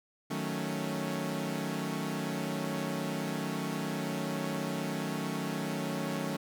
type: chord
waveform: sawtooth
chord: D# half-diminished seventh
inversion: none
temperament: equal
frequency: 155.56 / 185 / 220 / 277.2 Hz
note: D#3 / F#3 / A3 / C#4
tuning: 0 / 0 / 0 / 0 cents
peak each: -34 dBFS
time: 0.3-6.37 s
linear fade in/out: 10 ms
effects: none

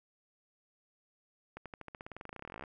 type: accelerating click train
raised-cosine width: 0.5 ms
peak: -29 dBFS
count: 28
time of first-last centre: 1.57-2.638 s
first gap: 87 ms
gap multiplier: 0.93
effects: none

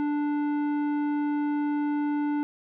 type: tone with tanh clipping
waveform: sine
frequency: 293.7 Hz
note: D4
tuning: in tune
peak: -26 dBFS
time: 0-2.43 s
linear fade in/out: 0 ms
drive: 12 dB
effects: none

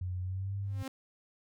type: tone with pitch glide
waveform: sine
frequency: 91 to 99.24 Hz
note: F#2 to G2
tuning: -28 to +22 cents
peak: -33 dBFS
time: 0.01-0.83 s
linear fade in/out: 5 ms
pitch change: +150 cents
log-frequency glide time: 0.21-0.55 s
type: tone with exponential growth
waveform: sawtooth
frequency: 265.8 Hz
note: C4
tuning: 27 cents sharp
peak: -32 dBFS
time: 0.63-0.88 s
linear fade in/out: 2 ms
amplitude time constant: 53 ms
effects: none

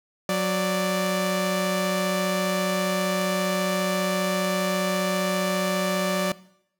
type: tone pair together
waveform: sawtooth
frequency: 184.14 / 587.3 Hz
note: F#3 / D5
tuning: -8 / 0 cents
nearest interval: octave + minor sixth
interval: 2008 cents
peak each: -21 dBFS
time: 0.29-6.32 s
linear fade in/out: 2 ms
effects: noise-tail reverb RT60 0.7 s tail -19 dB re dry

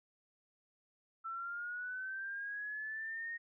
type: linear sweep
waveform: sine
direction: up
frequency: 1328 to 1864.7 Hz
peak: -39 dBFS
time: 1.24-3.38 s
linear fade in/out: 20 ms
effects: none

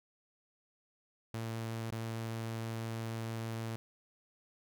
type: tone with dropouts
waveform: sawtooth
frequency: 113.3 Hz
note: A#2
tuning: 49 cents flat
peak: -33 dBFS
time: 1.34-3.76 s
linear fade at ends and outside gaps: 0 ms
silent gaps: 1.906-1.923 s
effects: none

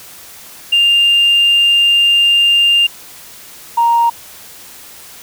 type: tone pair in turn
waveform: sine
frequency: 2800 / 934.4 Hz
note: F7 / A#5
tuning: +4 / +4 cents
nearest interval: octave + perfect fifth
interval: 1900 cents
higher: first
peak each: -6 / -7 dBFS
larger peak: first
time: 0.72-2.87 / 3.77-4.1 s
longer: first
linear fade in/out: 10 ms
effects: tanh soft clip ceiling -4 dBFS + white hiss -36 dBFS RMS until 5.22 s

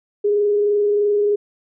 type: tone with frequency modulation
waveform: sine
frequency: 412.5 Hz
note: G#4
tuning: 12 cents flat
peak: -14 dBFS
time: 0.24-1.36 s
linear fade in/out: 10 ms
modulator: 23.1 Hz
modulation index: 0.25
effects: none

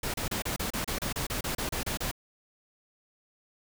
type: noise bursts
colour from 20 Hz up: pink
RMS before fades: -32 dBFS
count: 15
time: 0.03-2.114 s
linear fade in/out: 5 ms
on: 110 ms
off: 31 ms
effects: none

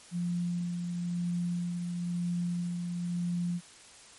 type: tone with tremolo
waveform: sine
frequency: 174.61 Hz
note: F3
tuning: in tune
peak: -28 dBFS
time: 0.11-3.61 s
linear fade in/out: 50 ms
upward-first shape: sine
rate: 1 Hz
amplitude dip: 35%
effects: white hiss -53 dBFS RMS until 4.18 s + MP3 48 kbps

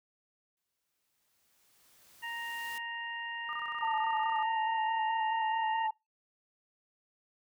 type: noise with exponential growth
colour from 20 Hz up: white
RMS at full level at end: -48 dBFS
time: 0.57-2.78 s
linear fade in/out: 1 ms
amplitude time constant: 480 ms
type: harmonic tone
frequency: 932.3 Hz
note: A#5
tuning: in tune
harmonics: 1 / 2 / 3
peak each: -42 / -39 / -44 dBFS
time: 2.22-5.88 s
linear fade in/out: 20 ms
type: tone bursts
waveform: sine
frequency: 1211 Hz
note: D#6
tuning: 47 cents flat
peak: -37 dBFS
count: 15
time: 3.49-4.426 s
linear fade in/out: 0 ms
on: 40 ms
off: 24 ms
type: tone with vibrato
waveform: sine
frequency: 886 Hz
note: A5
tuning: 12 cents sharp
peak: -29 dBFS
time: 3.82-5.91 s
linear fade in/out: 10 ms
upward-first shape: square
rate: 4.7 Hz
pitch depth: 22 cents each way
effects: noise-tail reverb RT60 0.2 s tail -23 dB re dry

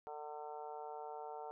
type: harmonic tone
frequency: 150 Hz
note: D3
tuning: 37 cents sharp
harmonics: 3 / 4 / 5 / 6 / 7 / 8 / 9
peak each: -50 / -54 / -48 / -50 / -62 / -64 / -60 dBFS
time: 0.07-1.51 s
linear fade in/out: 0 ms
effects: none

